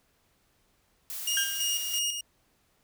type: noise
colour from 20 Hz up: blue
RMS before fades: -37 dBFS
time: 1.1-1.99 s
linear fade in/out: 0 ms
type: tone with tremolo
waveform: 20% pulse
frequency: 2853 Hz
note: F7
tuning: 36 cents sharp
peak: -22 dBFS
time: 1.27-2.21 s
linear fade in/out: 5 ms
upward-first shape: square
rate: 3 Hz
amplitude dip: 50%
type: tone with exponential decay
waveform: 35% pulse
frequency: 1600 Hz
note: G6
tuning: 35 cents sharp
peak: -24 dBFS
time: 1.37-1.76 s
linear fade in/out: 2 ms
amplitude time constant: 84 ms
effects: pink hiss -69 dBFS RMS until 2.83 s